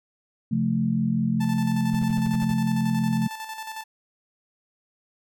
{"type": "chord", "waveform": "sine", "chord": "F major", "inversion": "second", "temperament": "equal with one note detuned", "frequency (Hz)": [134.26, 174.61, 220], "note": ["C3", "F3", "A3"], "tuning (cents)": [45, 0, 0], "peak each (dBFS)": [-27, -26, -23], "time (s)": [0.51, 3.28], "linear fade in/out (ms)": 10}
{"type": "tone with tremolo", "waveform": "sawtooth", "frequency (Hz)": 880, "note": "A5", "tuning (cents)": 0, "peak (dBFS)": -28, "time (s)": [1.4, 3.84], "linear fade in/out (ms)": 10, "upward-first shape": "square", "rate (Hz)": 11, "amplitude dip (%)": 50}
{"type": "noise bursts", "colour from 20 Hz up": "brown", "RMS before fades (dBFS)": -36, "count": 8, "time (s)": [1.93, 2.52], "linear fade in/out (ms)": 0, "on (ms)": 23, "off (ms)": 58}
{"effects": []}